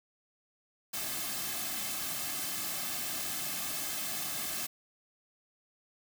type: noise with comb filter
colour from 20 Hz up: white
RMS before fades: -36 dBFS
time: 0.93-4.67 s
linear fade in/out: 10 ms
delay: 2.1 ms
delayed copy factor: -0.7
effects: none